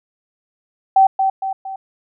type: tone with echo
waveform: sine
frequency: 771 Hz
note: G5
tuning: 29 cents flat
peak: -7 dBFS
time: 0.96-1.07 s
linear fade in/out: 5 ms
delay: 230 ms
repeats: 3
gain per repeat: -6 dB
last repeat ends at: 1.76 s
effects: none